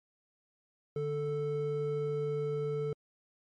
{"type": "tone pair together", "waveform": "triangle", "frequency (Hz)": [146.83, 440], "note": ["D3", "A4"], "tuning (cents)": [0, 0], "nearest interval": "octave + perfect fifth", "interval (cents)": 1900, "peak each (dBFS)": [-34, -30], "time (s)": [0.96, 2.93], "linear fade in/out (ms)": 2, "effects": ["MP3 48 kbps"]}